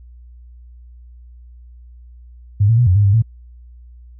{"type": "tone with pitch steps", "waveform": "sine", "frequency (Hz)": [101.9, 114.3, 122.1, 90.7, 102.8, 99.1, 112.9], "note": ["G#2", "A#2", "B2", "F#2", "G#2", "G2", "A2"], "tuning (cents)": [-32, -34, -19, -34, -17, 19, 45], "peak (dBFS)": -9, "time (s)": [2.6, 3.223], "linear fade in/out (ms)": 10, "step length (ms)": 89, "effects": ["added 60 Hz sine -38 dBFS peak until 4.19 s"]}